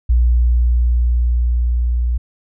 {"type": "tone with level ramp", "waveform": "sine", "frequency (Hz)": 59.9, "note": "A#1", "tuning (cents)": 48, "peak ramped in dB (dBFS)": [-9, -14], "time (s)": [0.09, 2.18], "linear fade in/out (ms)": 10, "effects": []}